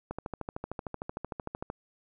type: click train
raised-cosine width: 1 ms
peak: -21 dBFS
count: 22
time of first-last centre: 0.11-1.701 s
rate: 13.2 Hz
effects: none